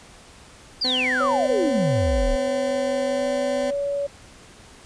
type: exponential sweep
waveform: sine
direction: down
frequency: 5010 to 30.87 Hz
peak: -20 dBFS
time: 0.81-2.36 s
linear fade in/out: 10 ms
type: tone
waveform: 20% pulse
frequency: 254.7 Hz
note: C4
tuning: 46 cents flat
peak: -21 dBFS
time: 0.84-3.71 s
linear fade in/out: 10 ms
type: tone with pitch glide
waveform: sine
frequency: 554.4 to 566 Hz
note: C#5 to C#5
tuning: 0 to +36 cents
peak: -22 dBFS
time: 1.2-4.07 s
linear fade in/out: 10 ms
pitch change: +36 cents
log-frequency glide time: 3.05-3.27 s
effects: pink hiss -47 dBFS RMS until 4.85 s + resampled to 22050 Hz